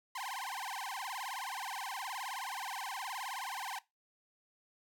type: tone with vibrato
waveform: sawtooth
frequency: 900 Hz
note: A5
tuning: 39 cents sharp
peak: -35 dBFS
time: 0.15-3.79 s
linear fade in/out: 5 ms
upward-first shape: sine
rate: 19 Hz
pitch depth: 300 cents each way
effects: noise-tail reverb RT60 0.2 s tail -19 dB re dry